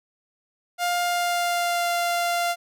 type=tone with pitch glide; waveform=sawtooth; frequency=704 to 694.3 Hz; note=F5 to F5; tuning=+14 to -10 cents; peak=-18 dBFS; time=0.78-2.56 s; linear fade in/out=50 ms; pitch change=-24 cents; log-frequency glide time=1.03-1.9 s; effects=none